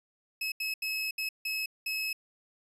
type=tone bursts at uneven times; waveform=30% pulse; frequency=2578 Hz; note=E7; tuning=39 cents flat; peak=-28 dBFS; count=6; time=0.41-0.52 / 0.6-0.74 / 0.82-1.11 / 1.18-1.29 / 1.45-1.66 / 1.86-2.13 s; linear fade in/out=5 ms; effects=resampled to 32000 Hz